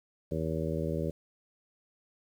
harmonic tone, 80.1 Hz, E2, 49 cents flat, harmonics 1 / 2 / 3 / 4 / 5 / 6 / 7, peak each -37 / -34 / -39 / -39 / -38 / -38 / -38 dBFS, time 0.31-1.11 s, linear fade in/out 10 ms, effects 10-bit

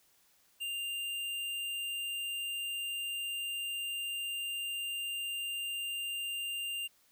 sine tone with hard clipping, 2794 Hz, F7, in tune, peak -36 dBFS, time 0.6-6.88 s, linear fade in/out 20 ms, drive 15 dB, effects white hiss -68 dBFS RMS until 7.11 s

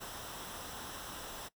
pink noise with comb filter, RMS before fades -45 dBFS, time 0-1.49 s, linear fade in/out 20 ms, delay 0.44 ms, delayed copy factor -0.55, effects noise-tail reverb RT60 0.1 s tail -19 dB re dry

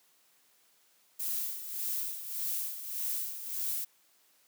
violet noise with tremolo, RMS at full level -33 dBFS, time 1.19-3.85 s, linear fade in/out 10 ms, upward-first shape sine, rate 1.7 Hz, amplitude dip 65%, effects white hiss -67 dBFS RMS until 4.47 s + high-pass 200 Hz 12 dB/octave

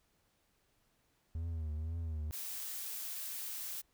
triangle tone with vibrato, 79.8 Hz, D#2, 44 cents sharp, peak -34 dBFS, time 1.35-2.31 s, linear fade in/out 0 ms, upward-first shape triangle, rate 2 Hz, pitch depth 98 cents each way
blue noise, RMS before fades -42 dBFS, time 2.32-3.82 s, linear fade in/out 20 ms
effects pink hiss -75 dBFS RMS until 3.93 s

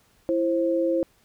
sine tone pair together, 333.2 / 529 Hz, E4 / C5, +19 / +19 cents, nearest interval minor sixth, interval 800 cents, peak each -23 dBFS, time 0.29-1.03 s, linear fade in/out 0 ms, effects pink hiss -62 dBFS RMS until 1.24 s

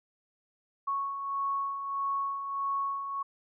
sine beating tone pair, 1105 / 1106.6 Hz, C#6 / C#6, -6 / -3 cents, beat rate 1.6 Hz, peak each -39 / -30 dBFS, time 0.87-3.23 s, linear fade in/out 10 ms, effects none

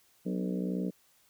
harmonic tone with a mistuned harmonic, 61.74 Hz, B1, in tune, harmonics 3 / 4 / 5 / 6 / 7 / 8 / 9 / 10, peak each -32 / -38 / -38 / -47 / -41 / -43 / -50 / -51 dBFS, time 0.25-0.91 s, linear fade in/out 20 ms, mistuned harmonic 5, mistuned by -46 cents, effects white hiss -66 dBFS RMS until 1.29 s

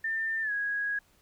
sine tone with pitch glide, 1795 to 1655.6 Hz, A6 to G#6, +34 to -6 cents, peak -28 dBFS, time 0.04-0.99 s, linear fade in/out 5 ms, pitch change -140 cents, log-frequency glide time 0.42-0.52 s, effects pink hiss -65 dBFS RMS until 1.21 s

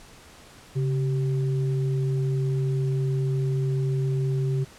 sine tone pair together, 136.6 / 386.4 Hz, C#3 / G4, -25 / -25 cents, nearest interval octave + tritone, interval 1800 cents, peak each -22 / -32 dBFS, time 0.75-4.65 s, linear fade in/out 20 ms, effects pink hiss -49 dBFS RMS until 4.78 s + low-pass 10000 Hz 12 dB/octave

